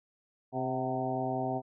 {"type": "harmonic tone with a mistuned harmonic", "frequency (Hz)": 130.6, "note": "C3", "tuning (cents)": -3, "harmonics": [1, 2, 3, 4, 5, 6, 7], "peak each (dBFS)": [-38, -36, -38, -43, -36, -35, -43], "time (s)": [0.52, 1.62], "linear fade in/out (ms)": 50, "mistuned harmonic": 6, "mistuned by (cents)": -55, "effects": []}